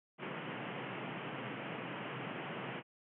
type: band-pass noise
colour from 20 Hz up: pink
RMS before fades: -43 dBFS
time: 0.18-2.83 s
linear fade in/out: 50 ms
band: 120 to 3100 Hz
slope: 96 dB/octave
effects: none